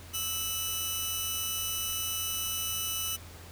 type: tone pair together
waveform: 10% pulse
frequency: 1311.3 / 2971 Hz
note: E6 / F#7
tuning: -9 / +6 cents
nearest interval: octave + major second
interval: 1415 cents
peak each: -32 / -23 dBFS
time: 0.13-3.17 s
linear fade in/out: 20 ms
effects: added 85 Hz sine -47 dBFS peak until 3.51 s + pink hiss -50 dBFS RMS until 3.51 s